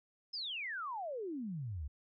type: exponential sweep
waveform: sine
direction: down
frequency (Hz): 5274 to 65.41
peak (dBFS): -38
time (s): 0.33-1.88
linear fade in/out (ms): 10
effects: none